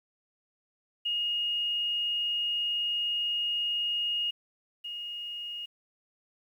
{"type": "tone pair in turn", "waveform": "sine", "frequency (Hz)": [2861, 2861], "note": ["F7", "F7"], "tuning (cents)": [41, 41], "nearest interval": "unison", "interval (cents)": 0, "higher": "neither", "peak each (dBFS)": [-27, -35], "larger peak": "first", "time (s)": [[1.05, 4.31], [4.84, 5.66]], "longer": "first", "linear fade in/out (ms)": 10, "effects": ["10-bit"]}